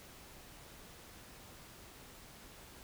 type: silence
effects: pink hiss -55 dBFS RMS until 2.83 s